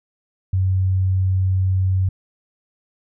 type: tone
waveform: sine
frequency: 94 Hz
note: F#2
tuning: 28 cents sharp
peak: -15 dBFS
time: 0.53-2.09 s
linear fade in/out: 5 ms
effects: none